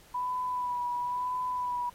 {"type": "tone with vibrato", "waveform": "sine", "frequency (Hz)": 987.8, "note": "B5", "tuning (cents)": 0, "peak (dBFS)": -29, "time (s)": [0.14, 1.9], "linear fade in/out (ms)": 10, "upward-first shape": "sine", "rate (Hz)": 0.99, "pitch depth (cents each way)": 26, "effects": ["pink hiss -57 dBFS RMS until 1.94 s", "AAC 48 kbps"]}